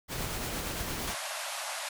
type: noise with tremolo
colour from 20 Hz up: pink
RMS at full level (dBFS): -34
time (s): 0.08-1.15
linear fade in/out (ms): 50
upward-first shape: sine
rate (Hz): 8.7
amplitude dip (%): 25
type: band-pass noise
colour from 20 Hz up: pink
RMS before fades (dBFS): -37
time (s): 1.07-1.89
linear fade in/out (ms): 5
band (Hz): 570 to 12000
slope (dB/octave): 96
effects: none

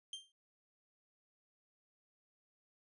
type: tone with exponential decay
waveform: 40% pulse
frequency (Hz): 3163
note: G7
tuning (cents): +15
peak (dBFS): -39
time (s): 0.13-0.32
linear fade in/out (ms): 2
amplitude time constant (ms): 41
effects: resampled to 24000 Hz

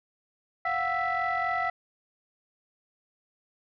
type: tone cluster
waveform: sine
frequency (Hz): 699 / 743 / 1322 / 1975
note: F5 / F#5 / E6 / B6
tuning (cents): +1 / +7 / +5 / 0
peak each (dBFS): -30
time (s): 0.65-1.7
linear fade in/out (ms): 5
effects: tanh soft clip ceiling -20 dBFS

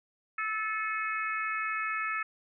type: harmonic tone with a mistuned harmonic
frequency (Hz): 435.9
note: A4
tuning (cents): -16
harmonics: 3 / 4 / 5 / 6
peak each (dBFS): -33 / -35 / -37 / -39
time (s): 0.38-2.23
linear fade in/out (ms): 5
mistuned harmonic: 6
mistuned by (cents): -44
effects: none

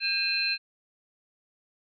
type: tone cluster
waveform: sine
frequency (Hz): 1604 / 2469 / 2651 / 4129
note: G6 / D#7 / E7 / C8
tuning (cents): +39 / -14 / +9 / -24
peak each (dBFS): -34 / -32 / -31 / -27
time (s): 0-0.58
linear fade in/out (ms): 50
effects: none

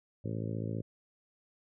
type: harmonic tone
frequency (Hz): 55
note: A1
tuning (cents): 0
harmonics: 2 / 3 / 4 / 5 / 6 / 7 / 8 / 9 / 10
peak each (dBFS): -36 / -40 / -42 / -44 / -46 / -47 / -48 / -49 / -50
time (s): 0.24-0.82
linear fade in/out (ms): 10
effects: none

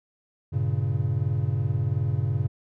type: chord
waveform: triangle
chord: G diminished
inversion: none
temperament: equal with one note detuned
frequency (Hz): 98 / 116.54 / 139.31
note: G2 / Bb2 / Db3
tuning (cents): 0 / 0 / +9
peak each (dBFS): -25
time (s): 0.52-2.48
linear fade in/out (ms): 20
effects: none

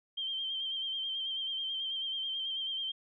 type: tone with vibrato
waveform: sine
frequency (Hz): 3153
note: G7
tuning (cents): +9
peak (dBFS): -33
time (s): 0.17-2.92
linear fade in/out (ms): 10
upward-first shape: sine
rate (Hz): 9.2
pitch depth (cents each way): 39
effects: none

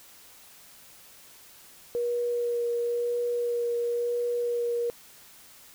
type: tone with vibrato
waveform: sine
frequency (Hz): 477.6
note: A#4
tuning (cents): +42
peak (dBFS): -25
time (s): 1.95-4.9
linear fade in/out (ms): 0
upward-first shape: sine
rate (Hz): 0.97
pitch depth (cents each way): 12
effects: white hiss -52 dBFS RMS until 5.74 s

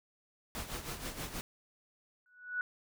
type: noise with tremolo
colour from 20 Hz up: pink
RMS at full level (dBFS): -39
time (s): 0.55-1.41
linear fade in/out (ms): 0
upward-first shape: sine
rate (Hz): 6.3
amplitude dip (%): 65
type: tone with exponential growth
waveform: sine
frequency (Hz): 1474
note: F#6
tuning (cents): -7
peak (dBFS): -29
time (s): 2.26-2.61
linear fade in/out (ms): 1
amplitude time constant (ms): 75
effects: none

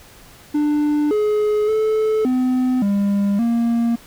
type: tone with pitch steps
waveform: triangle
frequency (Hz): 296.9 / 422.3 / 434.8 / 254.3 / 200.9 / 233.5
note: D4 / G#4 / A4 / C4 / G3 / A#3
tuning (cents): +19 / +29 / -21 / -49 / +43 / +3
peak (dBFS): -13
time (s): 0.54-3.96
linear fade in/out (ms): 10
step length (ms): 570
effects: pink hiss -45 dBFS RMS until 4.06 s

